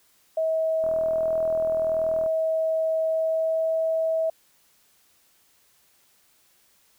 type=tone with pitch glide; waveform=sine; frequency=642 to 646.5 Hz; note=E5 to E5; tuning=-46 to -34 cents; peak=-21 dBFS; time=0.37-4.3 s; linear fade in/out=5 ms; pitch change=+12 cents; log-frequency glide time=3.07-3.72 s
type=click train; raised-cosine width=1 ms; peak=-25 dBFS; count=59; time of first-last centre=0.84-2.262 s; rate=40.8 Hz
effects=white hiss -62 dBFS RMS until 6.98 s